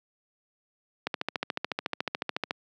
click train, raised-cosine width 0.3 ms, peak -12 dBFS, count 21, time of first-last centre 1.07-2.509 s, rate 13.9 Hz, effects high-pass 200 Hz 12 dB/octave

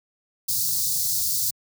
white band-stop noise, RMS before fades -24 dBFS, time 0.48-1.51 s, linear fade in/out 10 ms, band 160 to 4200 Hz, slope 48 dB/octave, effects high-pass 100 Hz 12 dB/octave

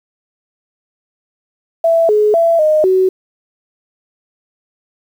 sine tone with pitch steps, 663 / 422.3 / 669 / 616 / 375 Hz, E5 / G#4 / E5 / D#5 / F#4, +10 / +29 / +25 / -17 / +23 cents, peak -8 dBFS, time 1.84-3.09 s, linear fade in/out 5 ms, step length 250 ms, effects 7-bit

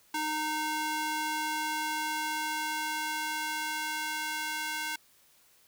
square tone with high-pass filter sweep, 307.6 Hz, D#4, 20 cents flat, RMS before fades -33 dBFS, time 0.14-4.96 s, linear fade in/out 5 ms, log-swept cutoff 690 to 1400 Hz, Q 1.1, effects white hiss -63 dBFS RMS until 5.67 s

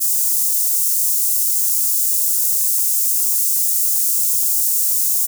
white high-pass noise, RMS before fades -17 dBFS, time 0-5.27 s, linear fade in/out 20 ms, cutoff 6800 Hz, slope 24 dB/octave, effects none

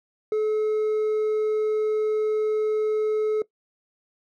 sine tone with hard clipping, 430 Hz, A4, 40 cents flat, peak -21 dBFS, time 0.32-3.42 s, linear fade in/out 2 ms, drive 2 dB, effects noise-tail reverb RT60 0.1 s tail -19 dB re dry

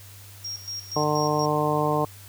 sine tone with tremolo, 5590 Hz, F8, 1 cent sharp, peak -30 dBFS, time 0.44-1.46 s, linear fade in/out 10 ms, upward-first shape square, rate 4.2 Hz, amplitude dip 75%
harmonic tone, 150.5 Hz, D3, 43 cents sharp, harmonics 1 / 2 / 3 / 4 / 5 / 6 / 7, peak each -28 / -29 / -27 / -28 / -29 / -30 / -28 dBFS, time 0.96-2.05 s, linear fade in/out 2 ms
effects added 99 Hz sine -45 dBFS peak until 2.28 s + white hiss -48 dBFS RMS until 2.28 s

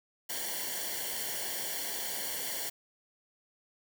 white noise with comb filter, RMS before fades -36 dBFS, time 0.29-2.7 s, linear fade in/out 10 ms, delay 0.79 ms, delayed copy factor -0.8, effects none

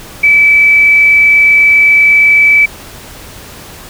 sine tone with frequency modulation, 2304 Hz, D7, 34 cents flat, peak -3 dBFS, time 0.23-2.66 s, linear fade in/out 10 ms, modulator 40.2 Hz, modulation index 0.47, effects pink hiss -31 dBFS RMS until 3.89 s

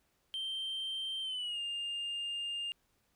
sine tone with pitch glide, 3136 to 2810 Hz, G7 to F7, 0 to +10 cents, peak -33 dBFS, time 0.34-2.72 s, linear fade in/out 0 ms, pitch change -190 cents, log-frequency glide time 1.22-1.6 s, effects tanh soft clip ceiling -34 dBFS + pink hiss -75 dBFS RMS until 3.15 s

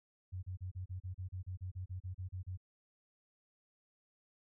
sine tone bursts, 92.2 Hz, F#2, 6 cents flat, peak -39 dBFS, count 16, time 0.32-2.575 s, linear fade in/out 20 ms, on 110 ms, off 33 ms, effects none

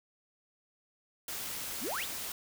white noise, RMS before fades -39 dBFS, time 1.28-2.32 s, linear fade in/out 2 ms
triangle exponential sweep, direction up, 168.2 to 4978 Hz, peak -33 dBFS, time 1.8-2.07 s, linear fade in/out 50 ms
effects none

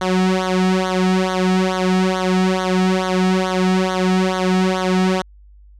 sawtooth tone with flanger, 185.8 Hz, F#3, 7 cents sharp, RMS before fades -17 dBFS, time 0.01-5.22 s, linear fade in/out 5 ms, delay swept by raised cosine 0.39 to 1.99 ms, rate 2.3 Hz, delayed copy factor -1, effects added 50 Hz sine -42 dBFS peak until 5.79 s + low-pass 6000 Hz 12 dB/octave

